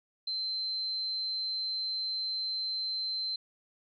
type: tone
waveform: sine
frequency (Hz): 4100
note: C8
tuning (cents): -36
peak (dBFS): -31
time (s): 0.27-3.36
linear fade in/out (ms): 5
effects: none